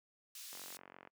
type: high-pass noise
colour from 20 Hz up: pink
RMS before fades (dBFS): -50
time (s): 0.35-0.77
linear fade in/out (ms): 2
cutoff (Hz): 3700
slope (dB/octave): 12
type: click train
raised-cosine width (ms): 0.5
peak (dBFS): -37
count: 26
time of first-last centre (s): 0.53-1.073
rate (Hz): 46
effects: noise-tail reverb RT60 0.1 s tail -25 dB re dry + high-pass 200 Hz 12 dB/octave